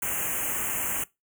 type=band-stop noise; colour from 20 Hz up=white; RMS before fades=-29 dBFS; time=0.02-1.04 s; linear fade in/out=5 ms; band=3000 to 6400 Hz; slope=96 dB/octave; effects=noise-tail reverb RT60 0.2 s tail -21 dB re dry